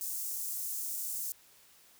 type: high-pass noise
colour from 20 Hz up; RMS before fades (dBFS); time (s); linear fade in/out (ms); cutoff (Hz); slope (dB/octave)
white; -37; 0.01-1.32; 0; 6500; 24
effects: white hiss -61 dBFS RMS until 1.99 s